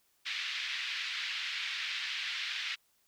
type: band-pass noise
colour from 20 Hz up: pink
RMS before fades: -37 dBFS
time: 0.25-2.76 s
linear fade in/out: 20 ms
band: 1900 to 4100 Hz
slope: 24 dB/octave
effects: white hiss -72 dBFS RMS until 3.07 s